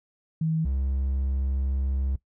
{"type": "tone pair in turn", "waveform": ["sine", "triangle"], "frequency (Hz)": [160, 67.04], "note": ["D#3", "C2"], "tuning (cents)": [49, 43], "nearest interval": "octave + minor third", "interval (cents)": 1506, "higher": "first", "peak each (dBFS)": -22, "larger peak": "neither", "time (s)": [[0.41, 0.65], [0.65, 2.16]], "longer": "second", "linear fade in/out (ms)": 5, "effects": ["noise-tail reverb RT60 0.1 s tail -18 dB re dry"]}